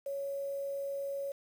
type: tone with quantisation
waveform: sine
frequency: 556 Hz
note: C#5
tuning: 5 cents sharp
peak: -34 dBFS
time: 0.06-1.32 s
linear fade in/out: 5 ms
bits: 9
effects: none